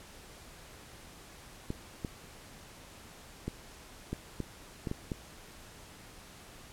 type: clicks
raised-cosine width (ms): 3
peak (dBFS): -21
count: 8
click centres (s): 1.704 / 2.048 / 3.48 / 4.13 / 4.403 / 4.872 / 4.914 / 5.118
effects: pink hiss -52 dBFS RMS until 6.72 s + low-pass 12000 Hz 12 dB/octave